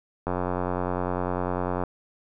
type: click train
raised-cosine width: 1 ms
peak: -13 dBFS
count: 142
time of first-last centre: 0.27-1.837 s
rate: 90 Hz
effects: none